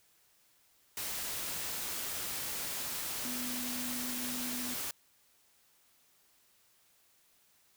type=tone in noise; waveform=sine; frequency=246.9 Hz; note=B3; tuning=in tune; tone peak=-40 dBFS; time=3.25-4.74 s; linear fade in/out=2 ms; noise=white; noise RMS=-38 dBFS; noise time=0.97-4.91 s; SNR=-5 dB; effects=white hiss -68 dBFS RMS until 7.76 s